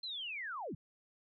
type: linear sweep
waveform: sine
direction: down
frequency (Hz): 4186 to 99.4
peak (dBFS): -39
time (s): 0.03-0.75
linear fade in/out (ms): 5
effects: none